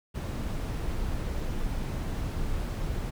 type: noise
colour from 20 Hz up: brown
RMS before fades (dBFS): -31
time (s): 0.14-3.11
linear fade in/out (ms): 20
effects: none